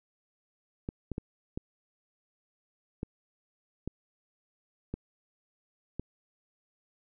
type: clicks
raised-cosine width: 3 ms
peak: -21 dBFS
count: 8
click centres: 0.889 / 1.117 / 1.181 / 1.575 / 3.031 / 3.876 / 4.94 / 5.996 s
effects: none